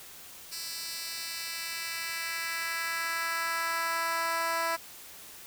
10% pulse tone with high-pass filter sweep, 331.3 Hz, E4, 9 cents sharp, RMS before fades -33 dBFS, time 0.51-4.77 s, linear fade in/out 20 ms, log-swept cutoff 4700 to 760 Hz, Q 1.3, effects white hiss -48 dBFS RMS until 5.46 s

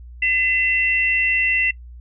sine tone pair together, 2025 / 2700 Hz, B6 / E7, +43 / +41 cents, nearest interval perfect fourth, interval 498 cents, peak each -19 dBFS, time 0.22-1.71 s, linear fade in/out 5 ms, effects noise-tail reverb RT60 0.1 s tail -21 dB re dry + added 60 Hz sine -36 dBFS peak until 2 s

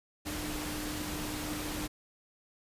sine tone in noise, 302 Hz, D4, 48 cents sharp, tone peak -39 dBFS, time 0.25-1.88 s, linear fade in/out 20 ms, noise pink, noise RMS -38 dBFS, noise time 0.25-1.88 s, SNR -4 dB, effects resampled to 32000 Hz

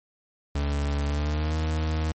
40% pulse tone with pitch glide, 72 to 78.52 Hz, D2 to D#2, -34 to +16 cents, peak -23 dBFS, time 0.55-2.12 s, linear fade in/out 5 ms, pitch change +150 cents, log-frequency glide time 1.06-1.57 s, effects MP3 32 kbps

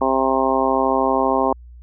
harmonic tone, 132.7 Hz, C3, 25 cents sharp, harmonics 2 / 3 / 4 / 5 / 6 / 7 / 8, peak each -23 / -23 / -23 / -23 / -23 / -23 / -23 dBFS, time 0.01-1.53 s, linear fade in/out 5 ms, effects added 60 Hz sine -38 dBFS peak until 1.82 s

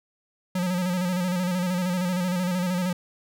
square tone with vibrato, 180.6 Hz, F#3, 42 cents flat, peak -24 dBFS, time 0.55-2.93 s, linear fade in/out 5 ms, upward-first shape square, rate 13 Hz, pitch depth 45 cents each way, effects none

